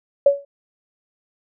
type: tone with exponential decay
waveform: sine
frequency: 563 Hz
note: C#5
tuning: 27 cents sharp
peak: -6 dBFS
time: 0.26-0.45 s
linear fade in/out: 5 ms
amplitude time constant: 40 ms
effects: none